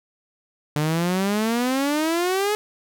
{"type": "exponential sweep", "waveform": "sawtooth", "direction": "up", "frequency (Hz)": [146.83, 427.6], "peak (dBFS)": -16, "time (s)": [0.76, 2.55], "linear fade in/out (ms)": 0, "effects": []}